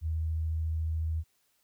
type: tone with vibrato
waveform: sine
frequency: 79.9 Hz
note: D#2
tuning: 47 cents sharp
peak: -28 dBFS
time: 0.01-1.24 s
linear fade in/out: 50 ms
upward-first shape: sine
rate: 14 Hz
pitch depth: 9 cents each way
effects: white hiss -72 dBFS RMS until 1.63 s